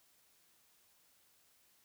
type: silence
effects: white hiss -70 dBFS RMS until 1.84 s